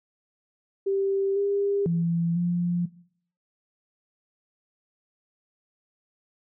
sine tone with pitch steps, 391.7 / 401.2 / 168.8 / 174.6 Hz, G4 / G4 / E3 / F3, -1 / +40 / +41 / 0 cents, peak -22 dBFS, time 0.86-2.86 s, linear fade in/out 10 ms, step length 500 ms, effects noise-tail reverb RT60 0.6 s tail -19 dB re dry

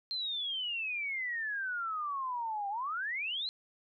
sine exponential two-way sweep, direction down then up, 4186 to 784 to 4186 Hz, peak -33 dBFS, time 0.11-3.49 s, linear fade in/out 0 ms, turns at 2.69 s, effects none

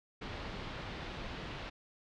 pink low-pass noise, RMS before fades -43 dBFS, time 0.21-1.7 s, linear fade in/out 10 ms, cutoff 4100 Hz, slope 24 dB/octave, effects none

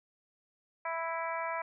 harmonic tone, 329.8 Hz, E4, 1 cent sharp, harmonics 2 / 3 / 4 / 5 / 6 / 7, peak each -38 / -36 / -41 / -44 / -44 / -43 dBFS, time 0.85-1.62 s, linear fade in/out 5 ms, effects none

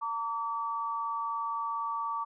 sine tone pair together, 912 / 1149 Hz, A#5 / D6, -38 / -38 cents, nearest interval major third, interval 400 cents, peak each -35 / -32 dBFS, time 0.01-2.25 s, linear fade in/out 20 ms, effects none

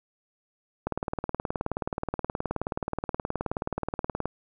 click train, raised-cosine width 1 ms, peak -14 dBFS, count 65, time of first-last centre 0.87-4.256 s, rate 18.9 Hz, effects none

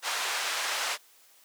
pink band-pass noise, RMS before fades -31 dBFS, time 0.02-0.98 s, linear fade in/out 50 ms, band 930 to 7400 Hz, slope 12 dB/octave, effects white hiss -59 dBFS RMS until 1.44 s + high-pass 400 Hz 12 dB/octave

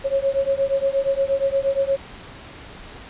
sine beating tone pair, 543 / 551.5 Hz, C#5 / C#5, -36 / -9 cents, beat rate 8.5 Hz, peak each -21 dBFS, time 0.04-1.97 s, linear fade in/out 20 ms, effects pink hiss -40 dBFS RMS until 3.09 s + resampled to 8000 Hz

